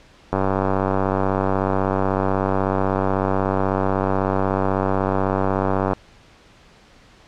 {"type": "click train", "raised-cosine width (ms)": 1, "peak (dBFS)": -6, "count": 540, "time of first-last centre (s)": [0.33, 5.933], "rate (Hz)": 96.2, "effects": ["pink hiss -50 dBFS RMS until 7.27 s", "low-pass 5000 Hz 12 dB/octave"]}